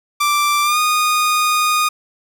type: tone with pitch glide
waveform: sawtooth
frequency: 1174.7 to 1231 Hz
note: D6 to D#6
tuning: 0 to -19 cents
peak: -10 dBFS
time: 0.2-1.89 s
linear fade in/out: 10 ms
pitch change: +81 cents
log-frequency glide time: 0.63-0.78 s
effects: none